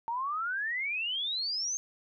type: exponential sweep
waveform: sine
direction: up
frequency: 902 to 6440 Hz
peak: -30 dBFS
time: 0.08-1.77 s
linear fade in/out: 0 ms
effects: none